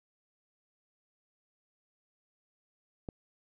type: click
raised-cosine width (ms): 2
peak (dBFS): -25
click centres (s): 3.088
effects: none